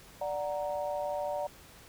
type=chord; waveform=sine; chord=D augmented; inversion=none; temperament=equal; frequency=587.3 / 740 / 932.3 Hz; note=D5 / F#5 / A#5; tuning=0 / 0 / 0 cents; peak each=-33 / -37 / -39 dBFS; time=0.21-1.47 s; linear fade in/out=5 ms; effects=pink hiss -54 dBFS RMS until 1.88 s